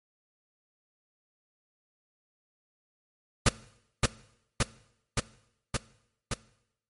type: noise with echo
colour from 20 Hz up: pink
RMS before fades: -19 dBFS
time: 3.46-3.49 s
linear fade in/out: 5 ms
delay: 570 ms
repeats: 5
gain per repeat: -2 dB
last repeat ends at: 6.34 s
effects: noise-tail reverb RT60 0.8 s tail -20 dB re dry + MP3 48 kbps